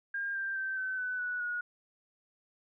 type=tone with pitch steps; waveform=sine; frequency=1609 / 1581.4 / 1554.2 / 1527.5 / 1501.3 / 1475.5 / 1450.1 Hz; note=G6 / G6 / G6 / G6 / F#6 / F#6 / F#6; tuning=+45 / +15 / -15 / -45 / +25 / -5 / -35 cents; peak=-32 dBFS; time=0.14-1.61 s; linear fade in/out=5 ms; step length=210 ms; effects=none